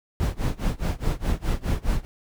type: noise with tremolo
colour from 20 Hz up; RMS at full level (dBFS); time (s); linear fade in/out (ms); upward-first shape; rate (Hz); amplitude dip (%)
brown; -21; 0.2-2.05; 0; sine; 4.8; 95
effects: none